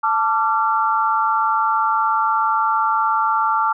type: tone cluster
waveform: sine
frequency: 883 / 1167 / 1370 Hz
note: A5 / D6 / F6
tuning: +6 / -11 / -34 cents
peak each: -19 / -20 / -20 dBFS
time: 0.03-3.73 s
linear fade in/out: 10 ms
effects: none